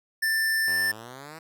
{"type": "tone", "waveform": "square", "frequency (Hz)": 1775, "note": "A6", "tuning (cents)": 15, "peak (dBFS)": -23, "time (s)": [0.22, 0.92], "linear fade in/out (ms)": 10}
{"type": "exponential sweep", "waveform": "5% pulse", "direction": "up", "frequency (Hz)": [82.1, 164.81], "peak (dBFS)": -29, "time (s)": [0.67, 1.39], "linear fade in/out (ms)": 5}
{"effects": []}